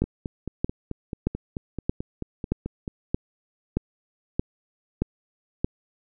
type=two click trains; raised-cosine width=3 ms; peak=-17 / -9 dBFS; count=14 / 10; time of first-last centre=0.04-2.878 / 0.02-5.645 s; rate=4.58 / 1.6 Hz; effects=none